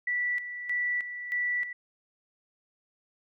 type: tone with tremolo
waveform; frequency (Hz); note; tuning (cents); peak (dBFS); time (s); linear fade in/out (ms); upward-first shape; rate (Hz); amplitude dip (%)
sine; 1961; B6; -13; -26; 0.07-1.73; 5; square; 1.6; 65
effects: none